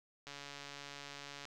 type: click train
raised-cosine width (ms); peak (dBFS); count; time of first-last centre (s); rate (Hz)
0.2; -30; 169; 0.27-1.453; 142
effects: none